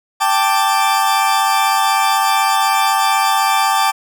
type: chord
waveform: 40% pulse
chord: G suspended second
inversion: none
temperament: equal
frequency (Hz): 784 / 880 / 1174.7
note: G5 / A5 / D6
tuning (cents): 0 / 0 / 0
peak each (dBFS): -16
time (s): 0.2-3.92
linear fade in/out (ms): 20
effects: none